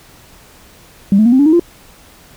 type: tone with pitch steps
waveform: sine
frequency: 197.7 / 216.8 / 237.8 / 260.9 / 286.1 / 313.8 / 344.2 Hz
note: G3 / A3 / A#3 / C4 / D4 / D#4 / F4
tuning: +15 / -25 / +35 / -5 / -45 / +15 / -25 cents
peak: -5 dBFS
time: 1.12-1.596 s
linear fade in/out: 2 ms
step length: 68 ms
effects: tanh soft clip ceiling -1 dBFS + pink hiss -43 dBFS RMS until 2.36 s